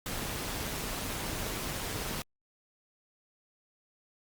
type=noise with amplitude modulation; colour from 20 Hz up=pink; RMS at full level=-33 dBFS; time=0.06-2.22 s; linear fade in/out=2 ms; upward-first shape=sine; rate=210 Hz; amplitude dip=65%; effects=Opus 48 kbps